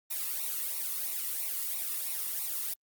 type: noise with flanger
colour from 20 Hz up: blue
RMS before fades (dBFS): -34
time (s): 0.1-2.74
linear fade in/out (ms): 10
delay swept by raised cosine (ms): 0.61 to 1.31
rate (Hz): 3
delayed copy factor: -0.8
effects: Opus 32 kbps